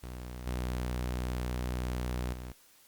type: tone with level steps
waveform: sawtooth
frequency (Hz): 61.74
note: B1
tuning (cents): 0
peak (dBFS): -36 / -28 / -36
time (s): 0.03-2.52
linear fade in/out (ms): 5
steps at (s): 0.46 / 2.33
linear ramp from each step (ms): 5
effects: white hiss -61 dBFS RMS until 2.87 s + Opus 48 kbps